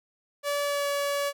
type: tone with pitch glide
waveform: sawtooth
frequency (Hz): 575 to 568.7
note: D5 to C#5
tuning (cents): -37 to +44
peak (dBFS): -22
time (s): 0.43-1.33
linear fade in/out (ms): 50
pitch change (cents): -19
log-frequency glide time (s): 0.63-0.88
effects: none